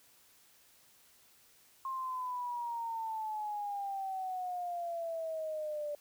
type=exponential sweep; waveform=sine; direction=down; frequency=1067 to 585 Hz; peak=-35 dBFS; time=1.85-5.95 s; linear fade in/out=2 ms; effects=white hiss -64 dBFS RMS until 6 s